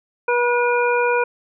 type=harmonic tone; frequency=483.9 Hz; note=B4; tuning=35 cents flat; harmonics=1 / 2 / 3 / 5; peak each=-18 / -21 / -23 / -25 dBFS; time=0.28-1.24 s; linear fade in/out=5 ms; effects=none